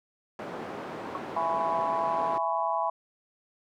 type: band-pass noise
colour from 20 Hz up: white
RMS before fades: -38 dBFS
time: 0.39-2.38 s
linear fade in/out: 2 ms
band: 180 to 830 Hz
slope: 12 dB/octave
type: tone with exponential decay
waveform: sine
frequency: 1100 Hz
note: C#6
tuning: 14 cents flat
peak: -27 dBFS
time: 1.15-1.24 s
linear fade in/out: 1 ms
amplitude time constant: 19 ms
type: chord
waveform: sine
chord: C# minor seventh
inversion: first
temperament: just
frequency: 665.2 / 831.5 / 997.9 / 1108.7 Hz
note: E5 / G#5 / B5 / C#6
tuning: +16 / +2 / +18 / 0 cents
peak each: -31 / -31 / -29 / -34 dBFS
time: 1.36-2.9 s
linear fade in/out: 5 ms
effects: none